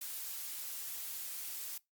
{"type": "noise", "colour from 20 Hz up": "blue", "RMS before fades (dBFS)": -42, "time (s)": [0.01, 1.78], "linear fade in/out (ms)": 5, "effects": ["noise-tail reverb RT60 0.2 s tail -24 dB re dry", "Opus 48 kbps"]}